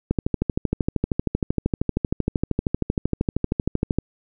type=click train; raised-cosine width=3 ms; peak=-7 dBFS; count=51; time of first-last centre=0.11-3.986 s; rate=12.9 Hz; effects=none